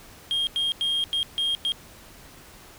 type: tone bursts at uneven times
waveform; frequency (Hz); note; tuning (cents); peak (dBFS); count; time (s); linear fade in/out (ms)
triangle; 3229; G#7; -49; -20; 6; 0.31-0.47 / 0.56-0.72 / 0.81-1.04 / 1.13-1.23 / 1.38-1.55 / 1.65-1.72; 0
effects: tanh soft clip ceiling -16 dBFS + pink hiss -48 dBFS RMS until 2.78 s